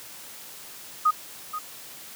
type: tone with echo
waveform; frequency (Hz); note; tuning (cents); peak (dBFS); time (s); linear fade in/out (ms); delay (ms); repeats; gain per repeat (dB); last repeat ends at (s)
sine; 1244.5; D#6; 0; -16; 1.05-1.11; 10; 480; 1; -12; 1.59
effects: white hiss -43 dBFS RMS until 2.15 s + high-pass 100 Hz 12 dB/octave